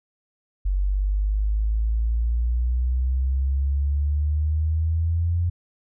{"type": "exponential sweep", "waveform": "sine", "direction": "up", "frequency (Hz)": [46.75, 87.4], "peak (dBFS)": -19, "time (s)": [0.65, 5.5], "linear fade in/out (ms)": 10, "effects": []}